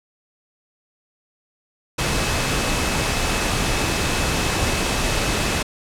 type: tone in noise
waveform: sine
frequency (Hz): 2587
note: E7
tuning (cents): -33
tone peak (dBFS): -32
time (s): 1.98-5.63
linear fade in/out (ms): 10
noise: pink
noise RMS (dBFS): -21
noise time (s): 1.98-5.63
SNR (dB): -14
effects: low-pass 9000 Hz 12 dB/octave

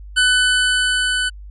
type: tone with level ramp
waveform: 25% pulse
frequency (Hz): 1500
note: F#6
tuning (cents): +23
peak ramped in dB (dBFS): -8 to -14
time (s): 0.16-1.3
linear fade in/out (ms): 20
effects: added 50 Hz sine -33 dBFS peak until 1.5 s + resampled to 24000 Hz

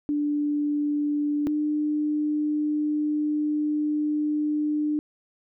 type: tone pair in turn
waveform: sine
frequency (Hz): 293.7 / 300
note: D4 / D4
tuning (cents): 0 / +37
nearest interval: unison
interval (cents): 37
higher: second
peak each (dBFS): -22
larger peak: neither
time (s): 0.09-1.47 / 1.47-4.99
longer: second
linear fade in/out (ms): 0
effects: none

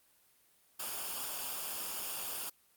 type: noise with comb filter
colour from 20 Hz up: white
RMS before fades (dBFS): -39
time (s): 0.79-2.5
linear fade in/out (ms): 10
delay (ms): 0.5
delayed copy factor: -0.6
effects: white hiss -68 dBFS RMS until 2.76 s + Opus 32 kbps

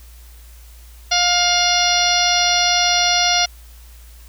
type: harmonic tone with a mistuned harmonic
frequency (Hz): 707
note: F5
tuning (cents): +21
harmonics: 1 / 2 / 3 / 4 / 5 / 6 / 7 / 8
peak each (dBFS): -20 / -24 / -23 / -23 / -22 / -22 / -24 / -20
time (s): 1.11-3.46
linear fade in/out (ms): 10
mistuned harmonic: 5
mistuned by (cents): -26
effects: added 58 Hz sine -39 dBFS peak until 4.28 s + white hiss -49 dBFS RMS until 4.28 s

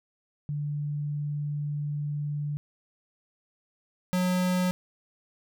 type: tone pair in turn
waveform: sine / square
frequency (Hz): 146.83 / 181.87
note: D3 / F#3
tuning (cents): 0 / -30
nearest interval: major third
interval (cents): 370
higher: second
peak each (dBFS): -28 / -24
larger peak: second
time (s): 0.49-2.57 / 4.13-4.71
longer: first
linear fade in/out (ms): 0
effects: none

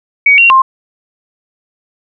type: tone with pitch steps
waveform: sine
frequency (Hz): 2252 / 2753 / 1057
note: C#7 / F7 / C6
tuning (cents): +27 / -25 / +17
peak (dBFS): -3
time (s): 0.26-0.62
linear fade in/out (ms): 5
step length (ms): 120
effects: none

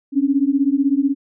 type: beating tone pair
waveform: sine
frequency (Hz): 269.5 / 285.5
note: C#4 / D4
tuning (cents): -49 / -49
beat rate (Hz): 16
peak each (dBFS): -17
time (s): 0.12-1.15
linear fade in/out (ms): 50
effects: none

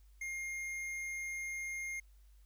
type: tone with tanh clipping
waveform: triangle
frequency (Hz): 2127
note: C7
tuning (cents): +28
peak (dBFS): -40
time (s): 0.21-2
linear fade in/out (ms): 5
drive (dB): 16
effects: added 50 Hz sine -58 dBFS peak until 2.45 s + white hiss -75 dBFS RMS until 2.45 s

